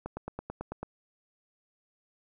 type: click train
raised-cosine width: 1 ms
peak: -22 dBFS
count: 8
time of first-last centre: 0.06-0.83 s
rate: 9.09 Hz
effects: none